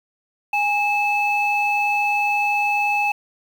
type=tone pair together; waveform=sine; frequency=823 / 2611 Hz; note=G#5 / E7; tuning=-16 / -17 cents; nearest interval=octave + minor sixth; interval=1999 cents; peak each=-19 dBFS; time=0.53-3.12 s; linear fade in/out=5 ms; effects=tanh soft clip ceiling -11 dBFS + 7-bit